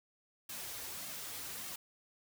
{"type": "noise with flanger", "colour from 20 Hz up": "white", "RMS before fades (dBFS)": -44, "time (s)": [0.49, 1.76], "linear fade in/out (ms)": 5, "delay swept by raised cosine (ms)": [2, 5.4], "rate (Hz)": 1.7, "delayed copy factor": -0.7, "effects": []}